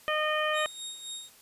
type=harmonic tone; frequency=613 Hz; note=D#5; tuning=26 cents flat; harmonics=1 / 2 / 3 / 4 / 5; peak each=-30 / -31 / -32 / -36 / -35 dBFS; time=0.08-0.66 s; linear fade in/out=0 ms
type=tone with tremolo; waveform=25% pulse; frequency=3729 Hz; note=A#7; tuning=in tune; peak=-32 dBFS; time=0.53-1.3 s; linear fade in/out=50 ms; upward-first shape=sine; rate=3.8 Hz; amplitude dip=60%
effects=white hiss -56 dBFS RMS until 1.41 s + resampled to 32000 Hz